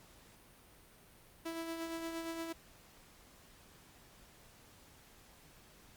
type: tone with tremolo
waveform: sawtooth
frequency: 329.6 Hz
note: E4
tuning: in tune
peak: -34 dBFS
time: 1.45-2.53 s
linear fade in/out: 10 ms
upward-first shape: sine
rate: 8.6 Hz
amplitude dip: 40%
effects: pink hiss -61 dBFS RMS until 5.96 s + Opus 48 kbps